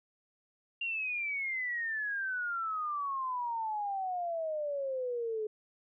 sine exponential sweep, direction down, 2794 to 423.2 Hz, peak -32 dBFS, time 0.81-5.47 s, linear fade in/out 5 ms, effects none

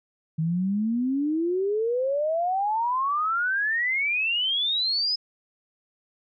sine exponential sweep, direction up, 155.56 to 5130 Hz, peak -22 dBFS, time 0.38-5.16 s, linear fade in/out 10 ms, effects none

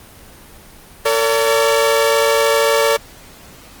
sawtooth tone pair together, 453.2 / 571 Hz, A#4 / D5, -49 / -49 cents, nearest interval major third, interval 400 cents, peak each -11 dBFS, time 1.05-2.97 s, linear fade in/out 10 ms, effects pink hiss -41 dBFS RMS until 3.8 s + Opus 24 kbps

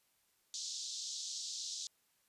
white band-pass noise, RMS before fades -43 dBFS, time 0.54-1.87 s, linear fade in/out 0 ms, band 3600 to 7100 Hz, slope 48 dB/octave, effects white hiss -75 dBFS RMS until 2.28 s + resampled to 32000 Hz

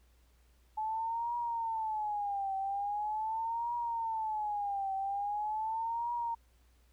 sine tone with vibrato, 859 Hz, A5, 42 cents flat, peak -32 dBFS, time 0.77-6.35 s, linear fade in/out 10 ms, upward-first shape triangle, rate 0.42 Hz, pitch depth 190 cents each way, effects added 60 Hz sine -63 dBFS peak until 6.92 s + pink hiss -72 dBFS RMS until 6.92 s

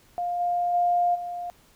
sine tone with level steps, 704 Hz, F5, 14 cents sharp, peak -25 / -22 / -19 / -30 dBFS, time 0.18-1.5 s, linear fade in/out 0 ms, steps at 0.39 / 0.73 / 1.14 s, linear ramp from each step 20 ms, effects pink hiss -58 dBFS RMS until 1.75 s

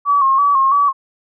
sine tone with vibrato, 1108.7 Hz, C#6, in tune, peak -10 dBFS, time 0.05-0.93 s, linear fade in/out 50 ms, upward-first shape square, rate 3 Hz, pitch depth 53 cents each way, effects none

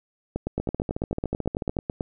two click trains, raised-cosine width 2 ms, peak -13 / -14 dBFS, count 16 / 17, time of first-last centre 0.36-2.008 / 0.6-1.768 s, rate 9.1 / 13.7 Hz, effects none

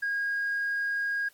triangle tone with tanh clipping, 1633 Hz, G#6, 30 cents flat, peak -27 dBFS, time 0.02-1.29 s, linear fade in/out 10 ms, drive 5 dB, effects white hiss -61 dBFS RMS until 1.33 s + AAC 64 kbps

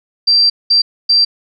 sine tone bursts at uneven times, 4705 Hz, D8, 2 cents sharp, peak -7 dBFS, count 3, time 0.27-0.5 / 0.7-0.82 / 1.09-1.25 s, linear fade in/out 10 ms, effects none

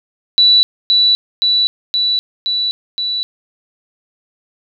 sine tone with echo, 3951 Hz, B7, in tune, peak -6 dBFS, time 0.38-0.63 s, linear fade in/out 0 ms, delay 520 ms, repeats 5, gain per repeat -2 dB, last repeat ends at 3.23 s, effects none

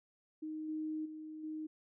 sine tone with level steps, 311.1 Hz, D#4, in tune, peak -39 / -36 / -44 / -39 dBFS, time 0.42-1.67 s, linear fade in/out 10 ms, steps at 0.68 / 1.05 / 1.43 s, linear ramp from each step 10 ms, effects none

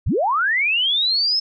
sine linear sweep, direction up, 32.7 to 5280 Hz, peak -16 dBFS, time 0.06-1.4 s, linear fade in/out 10 ms, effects none

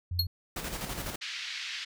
sine tone, 88.3 Hz, F2, 20 cents sharp, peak -30 dBFS, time 0.11-0.27 s, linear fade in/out 5 ms
square tone with exponential decay, 4300 Hz, C8, 47 cents sharp, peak -21 dBFS, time 0.19-0.27 s, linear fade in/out 5 ms, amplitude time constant 17 ms
pink noise with tremolo, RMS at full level -35 dBFS, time 0.56-1.16 s, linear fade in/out 5 ms, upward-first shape square, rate 12 Hz, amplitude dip 45%
pink band-pass noise, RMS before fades -38 dBFS, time 1.21-1.85 s, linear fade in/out 10 ms, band 1900 to 5000 Hz, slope 24 dB/octave
effects none

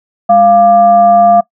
sine tone with frequency modulation, 695 Hz, F5, 9 cents flat, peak -3 dBFS, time 0.29-1.41 s, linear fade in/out 10 ms, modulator 491 Hz, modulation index 0.4, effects noise-tail reverb RT60 0.1 s tail -21 dB re dry

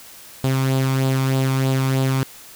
sawtooth tone with flanger, 132.8 Hz, C3, 26 cents sharp, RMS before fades -19 dBFS, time 0.44-2.23 s, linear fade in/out 0 ms, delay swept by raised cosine 0.24 to 0.9 ms, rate 3.2 Hz, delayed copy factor +0.5, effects white hiss -42 dBFS RMS until 2.55 s

